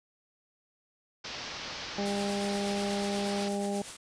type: low-pass noise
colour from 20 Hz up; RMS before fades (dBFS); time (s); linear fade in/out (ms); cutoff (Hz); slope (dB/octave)
white; -40; 1.24-3.49; 10; 5600; 48
type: harmonic tone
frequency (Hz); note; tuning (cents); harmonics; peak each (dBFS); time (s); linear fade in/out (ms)
201.1; G3; +44; 1 / 2 / 3 / 4; -32 / -35 / -37 / -38; 1.98-3.82; 2
type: noise with tremolo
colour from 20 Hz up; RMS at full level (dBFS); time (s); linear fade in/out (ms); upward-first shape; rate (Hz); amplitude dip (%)
white; -40; 2.05-3.97; 10; triangle; 8.3; 55
effects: resampled to 22050 Hz